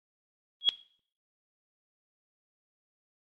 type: tone with exponential growth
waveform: sine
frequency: 3319 Hz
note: G#7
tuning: 2 cents flat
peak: -14 dBFS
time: 0.61-0.69 s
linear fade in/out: 0 ms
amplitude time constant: 17 ms
effects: noise-tail reverb RT60 0.5 s tail -18 dB re dry + Opus 32 kbps